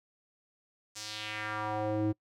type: tone with band-pass filter sweep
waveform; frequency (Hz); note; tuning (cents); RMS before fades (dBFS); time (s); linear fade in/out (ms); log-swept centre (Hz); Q
square; 107; A2; -48; -34; 0.95-2.13; 20; 6600 to 280; 2
effects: noise-tail reverb RT60 0.1 s tail -24 dB re dry